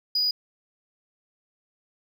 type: tone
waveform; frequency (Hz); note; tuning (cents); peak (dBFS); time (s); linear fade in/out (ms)
sine; 4924; D#8; -19; -19; 0.15-0.31; 5
effects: tanh soft clip ceiling -19 dBFS + 9-bit